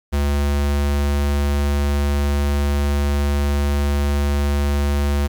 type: tone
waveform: square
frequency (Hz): 71.6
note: D2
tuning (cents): -43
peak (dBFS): -17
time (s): 0.12-5.28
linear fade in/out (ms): 20
effects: 9-bit